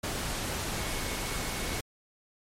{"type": "tone in noise", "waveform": "sine", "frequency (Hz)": 2204, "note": "C#7", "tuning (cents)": -11, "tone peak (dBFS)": -44, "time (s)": [0.76, 1.8], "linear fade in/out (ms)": 10, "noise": "pink", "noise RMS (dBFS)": -33, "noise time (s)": [0.03, 1.81], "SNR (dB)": -14, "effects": ["low-pass 12000 Hz 12 dB/octave", "MP3 64 kbps"]}